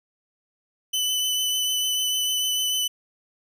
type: tone with vibrato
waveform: sawtooth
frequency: 3008 Hz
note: F#7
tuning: 28 cents sharp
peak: -19 dBFS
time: 0.93-2.88 s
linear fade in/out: 10 ms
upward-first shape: triangle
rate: 6.7 Hz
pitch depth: 20 cents each way
effects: none